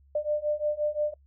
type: beating tone pair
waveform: sine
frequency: 595 / 600.7 Hz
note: D5 / D5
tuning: +22 / +39 cents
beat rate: 5.7 Hz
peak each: -29 / -28 dBFS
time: 0.15-1.14 s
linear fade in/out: 5 ms
effects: noise-tail reverb RT60 0.1 s tail -26 dB re dry + added 69 Hz sine -56 dBFS peak until 1.26 s